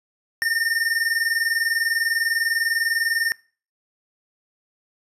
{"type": "tone pair together", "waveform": "square", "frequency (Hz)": [1810, 1830], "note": ["A6", "A#6"], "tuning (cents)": [48, -32], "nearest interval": "unison", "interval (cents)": 20, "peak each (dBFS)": [-23, -24], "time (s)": [0.42, 3.32], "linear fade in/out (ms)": 0, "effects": ["noise-tail reverb RT60 0.4 s tail -24 dB re dry", "resampled to 32000 Hz"]}